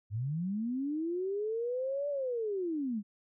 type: linear two-way sweep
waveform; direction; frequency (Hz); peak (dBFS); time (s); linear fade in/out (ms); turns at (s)
sine; up then down; 96.3 to 584 to 194.5; -31; 0.1-3.03; 50; 2.09
effects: none